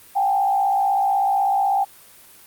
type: tone with frequency modulation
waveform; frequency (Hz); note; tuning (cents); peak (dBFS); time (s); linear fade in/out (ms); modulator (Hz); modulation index
sine; 791; G5; +15; -16; 0.15-1.85; 20; 56.1; 0.77
effects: white hiss -47 dBFS RMS until 2.46 s + Opus 32 kbps